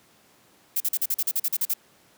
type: noise bursts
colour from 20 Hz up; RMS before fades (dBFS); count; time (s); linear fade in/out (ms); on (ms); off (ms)
violet; -24; 12; 0.76-1.738; 5; 43; 42
effects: pink hiss -58 dBFS RMS until 2.17 s + high-pass 150 Hz 12 dB/octave